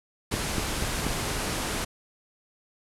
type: low-pass noise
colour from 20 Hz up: pink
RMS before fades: -30 dBFS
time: 0.31-1.85 s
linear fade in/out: 10 ms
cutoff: 12000 Hz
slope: 48 dB/octave
type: click train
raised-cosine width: 3 ms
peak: -15 dBFS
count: 4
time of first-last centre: 0.34-1.066 s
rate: 4.13 Hz
effects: none